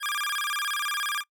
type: tone with vibrato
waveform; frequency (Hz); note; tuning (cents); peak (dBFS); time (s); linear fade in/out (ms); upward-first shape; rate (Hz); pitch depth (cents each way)
25% pulse; 1392; F6; -6; -23; 0-1.24; 50; square; 17; 280
effects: noise-tail reverb RT60 0.1 s tail -23 dB re dry